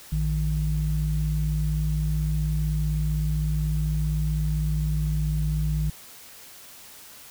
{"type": "tone pair together", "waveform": "sine", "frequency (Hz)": [57.54, 153.3], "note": ["A#1", "D#3"], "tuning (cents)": [-22, -25], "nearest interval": "octave + perfect fourth", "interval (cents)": 1697, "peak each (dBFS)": -24, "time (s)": [0.12, 5.9], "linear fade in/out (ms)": 5, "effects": ["tanh soft clip ceiling -14 dBFS", "white hiss -46 dBFS RMS until 7.3 s"]}